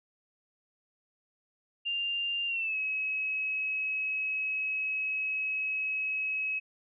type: tone with pitch glide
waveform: sine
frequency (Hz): 2794 to 2562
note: F7 to E7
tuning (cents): 0 to -50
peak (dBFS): -29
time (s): 1.85-6.6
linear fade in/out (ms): 20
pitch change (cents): -150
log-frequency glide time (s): 2.47-2.77
effects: none